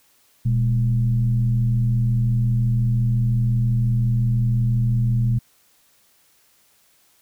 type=tone with frequency modulation; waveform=sine; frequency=119.5 Hz; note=A#2; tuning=43 cents sharp; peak=-16 dBFS; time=0.45-5.39 s; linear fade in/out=10 ms; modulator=85.7 Hz; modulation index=0.5; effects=white hiss -59 dBFS RMS until 7.21 s